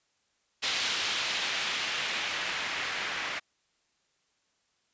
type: noise with low-pass filter sweep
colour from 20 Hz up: blue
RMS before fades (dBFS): -32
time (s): 0.62-3.4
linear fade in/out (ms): 20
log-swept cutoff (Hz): 3500 to 2000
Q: 1.2
effects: white hiss -73 dBFS RMS until 4.93 s + resampled to 16000 Hz

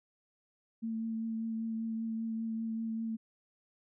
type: tone with vibrato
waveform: sine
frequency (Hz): 224.7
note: A3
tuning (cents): +37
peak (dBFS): -33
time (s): 0.82-3.17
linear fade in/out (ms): 20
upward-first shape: triangle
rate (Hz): 5.1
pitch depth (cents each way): 18
effects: none

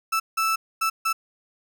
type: tone bursts at uneven times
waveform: 35% pulse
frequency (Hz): 1318.5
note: E6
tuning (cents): 0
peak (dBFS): -19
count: 4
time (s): 0.12-0.2 / 0.37-0.56 / 0.81-0.9 / 1.05-1.13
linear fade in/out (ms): 10
effects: none

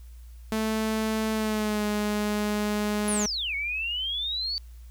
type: tone with pitch glide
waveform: sawtooth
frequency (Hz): 219.2 to 209.1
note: A3 to G#3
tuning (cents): -6 to +12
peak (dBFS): -21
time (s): 0.52-3.26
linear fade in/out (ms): 2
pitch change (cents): -82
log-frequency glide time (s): 1.33-1.85
type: exponential two-way sweep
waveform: sine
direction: down then up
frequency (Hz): 10780 to 2196 to 4589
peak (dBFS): -27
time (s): 3.08-4.58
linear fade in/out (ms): 0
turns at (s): 3.55
effects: added 59 Hz sine -42 dBFS peak until 4.9 s + white hiss -62 dBFS RMS until 4.9 s

